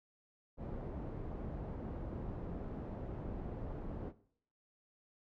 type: low-pass noise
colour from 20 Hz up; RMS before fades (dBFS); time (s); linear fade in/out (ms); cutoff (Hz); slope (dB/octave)
pink; -43; 0.57-4.13; 50; 580; 12
effects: noise-tail reverb RT60 0.6 s tail -17 dB re dry